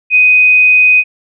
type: tone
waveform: sine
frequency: 2500 Hz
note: D#7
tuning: 8 cents sharp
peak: -4 dBFS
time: 0.1-1.04 s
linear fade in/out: 50 ms
effects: none